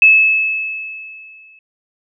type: tone with exponential decay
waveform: sine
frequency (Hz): 2600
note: E7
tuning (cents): -24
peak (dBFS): -3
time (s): 0.02-1.59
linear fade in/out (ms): 2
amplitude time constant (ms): 340
effects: none